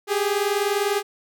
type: tone pair together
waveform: sawtooth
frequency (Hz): 395.3 / 415.3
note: G4 / G#4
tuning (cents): +15 / 0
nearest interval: minor second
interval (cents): 85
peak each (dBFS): -20 / -19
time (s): 0.07-1.03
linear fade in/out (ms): 50
effects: none